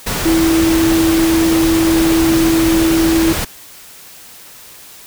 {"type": "tone in noise", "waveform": "sine", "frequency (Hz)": 327, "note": "E4", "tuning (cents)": -14, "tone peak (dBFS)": -10, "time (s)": [0.25, 3.33], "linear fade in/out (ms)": 10, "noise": "pink", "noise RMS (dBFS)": -19, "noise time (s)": [0.06, 3.45], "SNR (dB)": 6, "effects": ["white hiss -38 dBFS RMS until 5.06 s"]}